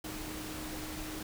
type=tone in noise; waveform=sine; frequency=309.7 Hz; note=D#4; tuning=8 cents flat; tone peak=-43 dBFS; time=0.04-1.23 s; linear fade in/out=5 ms; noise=pink; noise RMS=-42 dBFS; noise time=0.04-1.23 s; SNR=-4 dB; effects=none